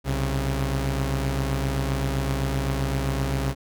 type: tone pair together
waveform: sawtooth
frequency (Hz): 64.1 / 135.91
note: C2 / C#3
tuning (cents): -35 / -34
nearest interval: octave + minor second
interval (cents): 1301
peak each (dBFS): -22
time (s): 0.04-3.55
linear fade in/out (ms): 50
effects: none